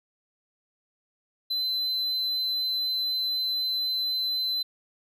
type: tone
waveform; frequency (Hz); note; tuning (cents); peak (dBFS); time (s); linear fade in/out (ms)
triangle; 4048; B7; +42; -24; 1.5-4.63; 10
effects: none